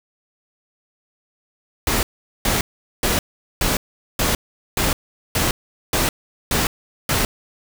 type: noise bursts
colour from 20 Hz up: pink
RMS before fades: -19 dBFS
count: 10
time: 1.87-7.25 s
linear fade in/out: 2 ms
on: 160 ms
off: 420 ms
effects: none